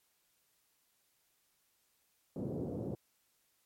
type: band-pass noise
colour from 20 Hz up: pink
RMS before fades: -39 dBFS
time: 2.36-2.95 s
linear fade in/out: 2 ms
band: 110 to 510 Hz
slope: 24 dB/octave
effects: white hiss -75 dBFS RMS until 3.65 s + MP3 64 kbps